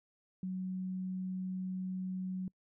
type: tone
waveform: sine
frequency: 185.9 Hz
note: F#3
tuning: 8 cents sharp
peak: -35 dBFS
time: 0.43-2.48 s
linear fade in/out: 2 ms
effects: noise-tail reverb RT60 0.1 s tail -26 dB re dry